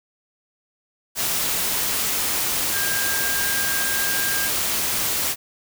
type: tone in noise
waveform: sine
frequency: 1606 Hz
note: G6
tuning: 41 cents sharp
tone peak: -26 dBFS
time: 2.71-4.51 s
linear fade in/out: 50 ms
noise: white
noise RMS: -23 dBFS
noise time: 1.15-5.36 s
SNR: -6 dB
effects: none